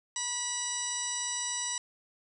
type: harmonic tone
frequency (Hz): 973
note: B5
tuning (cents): -26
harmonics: 1 / 2 / 3 / 4 / 5 / 6 / 8 / 9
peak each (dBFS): -42 / -42 / -43 / -41 / -46 / -37 / -35 / -44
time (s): 0.16-1.78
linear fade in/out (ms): 2
effects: none